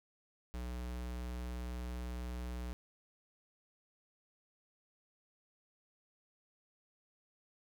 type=tone; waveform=square; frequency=61 Hz; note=B1; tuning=21 cents flat; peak=-40 dBFS; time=0.54-2.73 s; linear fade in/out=0 ms; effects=none